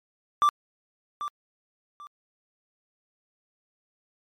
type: tone with echo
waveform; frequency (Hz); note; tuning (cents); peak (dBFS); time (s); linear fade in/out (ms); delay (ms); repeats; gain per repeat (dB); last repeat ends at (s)
triangle; 1174.7; D6; 0; -15; 0.42-0.49; 0; 790; 2; -12; 2.07
effects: MP3 96 kbps